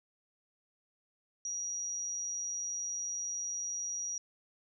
sine tone with amplitude modulation, 5760 Hz, F#8, 47 cents flat, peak -33 dBFS, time 1.45-4.18 s, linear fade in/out 2 ms, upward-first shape sine, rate 211 Hz, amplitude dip 35%, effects none

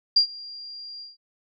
sine tone with ADSR envelope, 4778 Hz, D8, 29 cents sharp, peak -12 dBFS, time 0.16-1.17 s, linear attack 8 ms, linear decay 95 ms, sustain -24 dB, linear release 160 ms, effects none

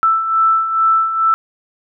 sine beating tone pair, 1322 / 1324.3 Hz, E6 / E6, +5 / +8 cents, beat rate 2.3 Hz, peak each -19 / -12 dBFS, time 0.03-1.34 s, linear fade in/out 0 ms, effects none

